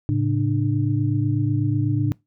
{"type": "tone cluster", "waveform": "sine", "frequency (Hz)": [109.5, 137.6, 298], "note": ["A2", "C#3", "D4"], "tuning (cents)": [-8, -12, 25], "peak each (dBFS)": [-21, -23, -24], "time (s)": [0.09, 2.12], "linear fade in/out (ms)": 0, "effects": ["noise-tail reverb RT60 0.2 s tail -23 dB re dry"]}